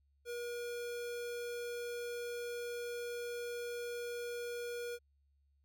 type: tone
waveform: square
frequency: 478.9 Hz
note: A#4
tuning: 47 cents sharp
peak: -40 dBFS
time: 0.25-4.99 s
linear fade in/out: 50 ms
effects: added 70 Hz sine -70 dBFS peak until 5.64 s